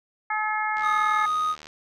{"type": "harmonic tone", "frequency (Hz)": 428.6, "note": "A4", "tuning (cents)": -45, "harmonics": [2, 3, 4, 5], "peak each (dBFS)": [-27, -29, -30, -31], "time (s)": [0.3, 1.26], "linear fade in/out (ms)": 5}
{"type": "click train", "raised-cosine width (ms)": 0.2, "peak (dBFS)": -25, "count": 70, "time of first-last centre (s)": [0.77, 1.67], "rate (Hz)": 76.7}
{"type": "tone", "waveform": "triangle", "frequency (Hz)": 1246, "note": "D#6", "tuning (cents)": 2, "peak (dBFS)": -20, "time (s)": [0.81, 1.56], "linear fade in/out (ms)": 50}
{"effects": []}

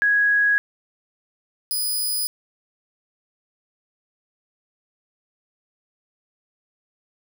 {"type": "tone pair in turn", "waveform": ["sine", "5% pulse"], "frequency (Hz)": [1661.2, 4978], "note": ["G#6", "D#8"], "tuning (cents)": [0, 0], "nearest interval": "octave + perfect fifth", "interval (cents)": 1900, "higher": "second", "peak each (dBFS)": -15, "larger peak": "neither", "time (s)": [[0.02, 0.58], [1.71, 2.27]], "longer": "neither", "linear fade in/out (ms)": 0, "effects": ["9-bit"]}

